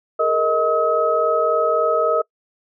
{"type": "tone cluster", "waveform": "sine", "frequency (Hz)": [419.9, 463.5, 627, 1278], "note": ["G#4", "A#4", "D#5", "D#6"], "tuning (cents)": [19, -10, 13, 46], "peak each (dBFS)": [-27, -20, -19, -20], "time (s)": [0.19, 2.22], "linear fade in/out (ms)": 10, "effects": ["noise-tail reverb RT60 0.1 s tail -25 dB re dry"]}